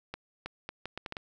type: accelerating click train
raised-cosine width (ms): 0.3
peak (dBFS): -21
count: 8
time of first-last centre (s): 0.14-1.168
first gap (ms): 320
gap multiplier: 0.72
effects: none